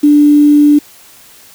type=tone with quantisation; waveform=sine; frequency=293.7 Hz; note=D4; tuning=in tune; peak=-3 dBFS; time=0.03-0.79 s; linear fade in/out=10 ms; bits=5; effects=white hiss -40 dBFS RMS until 1.54 s